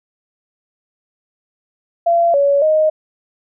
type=tone with pitch steps; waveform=sine; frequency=682 / 564 / 622 Hz; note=F5 / C#5 / D#5; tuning=-41 / +30 / -1 cents; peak=-10 dBFS; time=2.06-2.9 s; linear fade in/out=10 ms; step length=280 ms; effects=none